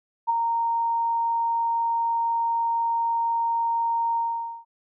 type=tone with ADSR envelope; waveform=sine; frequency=926 Hz; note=A#5; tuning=12 cents flat; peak=-17 dBFS; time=0.27-4.65 s; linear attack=25 ms; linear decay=19 ms; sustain=-4 dB; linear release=480 ms; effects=none